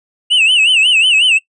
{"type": "tone with vibrato", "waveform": "triangle", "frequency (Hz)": 2794, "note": "F7", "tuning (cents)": 0, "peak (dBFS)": -6, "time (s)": [0.3, 1.39], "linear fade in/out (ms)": 20, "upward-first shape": "sine", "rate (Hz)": 5.5, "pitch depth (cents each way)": 160, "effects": ["noise-tail reverb RT60 0.1 s tail -22 dB re dry", "resampled to 24000 Hz"]}